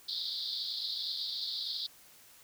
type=band-pass noise; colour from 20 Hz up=white; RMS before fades=-37 dBFS; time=0.08-1.87 s; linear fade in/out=10 ms; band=3500 to 4800 Hz; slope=96 dB/octave; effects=white hiss -58 dBFS RMS until 2.43 s